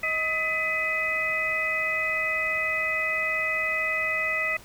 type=harmonic tone with a mistuned harmonic; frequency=632 Hz; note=D#5; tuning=27 cents sharp; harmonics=1 / 2 / 3 / 4; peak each=-34 / -34 / -26 / -29 dBFS; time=0.03-4.57 s; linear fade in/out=5 ms; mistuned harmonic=3; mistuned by=+94 cents; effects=pink hiss -49 dBFS RMS until 4.64 s